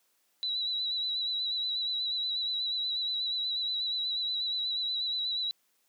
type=tone with vibrato; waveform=sine; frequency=3935 Hz; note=B7; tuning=7 cents flat; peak=-29 dBFS; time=0.43-5.51 s; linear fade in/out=0 ms; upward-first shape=sine; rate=8.3 Hz; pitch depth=39 cents each way; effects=white hiss -72 dBFS RMS until 5.88 s + high-pass 200 Hz 12 dB/octave